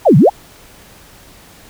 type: exponential two-way sweep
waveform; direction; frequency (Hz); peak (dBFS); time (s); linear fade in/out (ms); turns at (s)
sine; down then up; 932.3 to 125.6 to 932.3; -4; 0.05-0.3; 20; 0.17
effects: pink hiss -42 dBFS RMS until 1.69 s